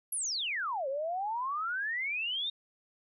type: exponential two-way sweep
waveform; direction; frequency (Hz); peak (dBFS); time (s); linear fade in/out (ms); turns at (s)
sine; down then up; 11550 to 523.3 to 3737; -31; 0.12-2.5; 5; 0.88
effects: none